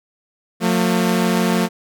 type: tone pair together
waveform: sawtooth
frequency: 179.22 / 225.8 Hz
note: F3 / A3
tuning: +45 / +45 cents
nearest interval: major third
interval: 400 cents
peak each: -14 dBFS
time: 0.6-1.69 s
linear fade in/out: 50 ms
effects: none